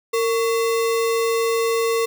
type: tone with sample-and-hold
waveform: sine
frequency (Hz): 458.1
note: A#4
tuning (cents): -30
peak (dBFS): -17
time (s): 0.13-2.06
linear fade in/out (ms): 10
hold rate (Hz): 1575
effects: none